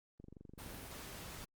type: click train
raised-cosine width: 3 ms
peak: -40 dBFS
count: 16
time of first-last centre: 0.2-0.83 s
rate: 23.8 Hz
type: noise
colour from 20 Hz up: pink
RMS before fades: -49 dBFS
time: 0.58-1.45 s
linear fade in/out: 10 ms
effects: Opus 32 kbps